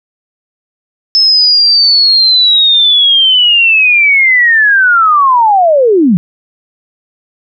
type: linear sweep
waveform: sine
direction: down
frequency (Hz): 5250 to 161.9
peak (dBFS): -4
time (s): 1.15-6.17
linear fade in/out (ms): 0
effects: none